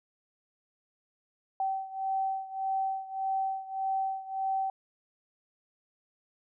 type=beating tone pair; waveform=sine; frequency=770 / 771.7 Hz; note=G5 / G5; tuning=-31 / -27 cents; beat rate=1.7 Hz; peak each=-31 / -34 dBFS; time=1.6-4.7 s; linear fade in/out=2 ms; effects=none